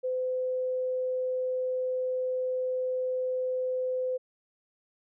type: tone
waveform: sine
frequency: 510 Hz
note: C5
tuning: 44 cents flat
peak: -27 dBFS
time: 0.03-4.18 s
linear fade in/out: 20 ms
effects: none